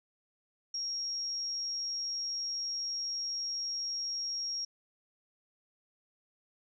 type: tone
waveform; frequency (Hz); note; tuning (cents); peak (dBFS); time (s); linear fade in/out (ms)
sine; 5588; F8; 0; -33; 0.74-4.65; 5
effects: none